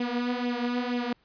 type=tone with flanger; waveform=sawtooth; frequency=243.8 Hz; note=B3; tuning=22 cents flat; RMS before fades=-29 dBFS; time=0-1.13 s; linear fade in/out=5 ms; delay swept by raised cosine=0.33 to 4.93 ms; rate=2.1 Hz; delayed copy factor=+0.65; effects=pink hiss -66 dBFS RMS until 1.24 s + resampled to 11025 Hz